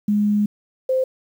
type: tone pair in turn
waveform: sine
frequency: 207.7 / 519.8 Hz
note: G#3 / C5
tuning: 0 / -11 cents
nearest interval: octave + major third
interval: 1589 cents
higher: second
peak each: -15 / -16 dBFS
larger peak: first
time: 0.08-0.46 / 0.89-1.04 s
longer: first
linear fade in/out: 5 ms
effects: 8-bit